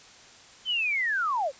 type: linear sweep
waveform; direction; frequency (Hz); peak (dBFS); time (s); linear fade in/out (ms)
sine; down; 3122 to 493.2; -24; 0.65-1.52; 50
effects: white hiss -51 dBFS RMS until 1.59 s + resampled to 16000 Hz